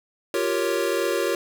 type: chord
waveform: square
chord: G half-diminished seventh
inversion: third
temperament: equal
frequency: 349.2 / 392 / 466.2 / 554.4 Hz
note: F4 / G4 / Bb4 / Db5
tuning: 0 / 0 / 0 / 0 cents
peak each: -28 dBFS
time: 0.34-1.35 s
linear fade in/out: 2 ms
effects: none